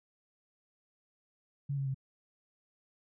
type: tone with pitch steps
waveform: sine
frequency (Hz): 140.7 / 137.17 / 133.73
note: C#3 / C#3 / C3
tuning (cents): +26 / -18 / +38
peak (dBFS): -31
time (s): 1.69-1.945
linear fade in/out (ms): 10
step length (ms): 85
effects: none